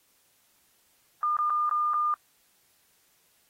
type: tone with dropouts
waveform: sine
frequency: 1208 Hz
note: D6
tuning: 48 cents sharp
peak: -23 dBFS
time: 1.23-2.14 s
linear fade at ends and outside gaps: 1 ms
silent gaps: 1.368-1.388 / 1.498-1.503 / 1.694-1.711 / 1.935-1.941 s
effects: white hiss -66 dBFS RMS until 3.49 s + AAC 48 kbps